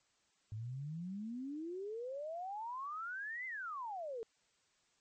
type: exponential two-way sweep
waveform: sine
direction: up then down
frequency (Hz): 103.83 to 2093 to 436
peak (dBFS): -40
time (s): 0.52-4.23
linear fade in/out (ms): 0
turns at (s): 3.46
effects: white hiss -75 dBFS RMS until 5 s + MP3 32 kbps